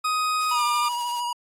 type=tone with pitch glide; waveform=40% pulse; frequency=1252 to 1201.7 Hz; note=D#6 to D6; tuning=+10 to +39 cents; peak=-21 dBFS; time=0.04-0.89 s; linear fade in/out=10 ms; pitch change=-71 cents; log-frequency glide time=0.54-0.62 s
type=noise with tremolo; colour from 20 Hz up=blue; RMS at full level=-37 dBFS; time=0.41-1.2 s; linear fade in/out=0 ms; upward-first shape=triangle; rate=12 Hz; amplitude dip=60%
type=tone with vibrato; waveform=square; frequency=962 Hz; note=B5; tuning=46 cents flat; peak=-26 dBFS; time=0.51-1.33 s; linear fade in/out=5 ms; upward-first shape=sine; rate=13 Hz; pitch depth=24 cents each way
effects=low-pass 11000 Hz 12 dB/octave + AAC 64 kbps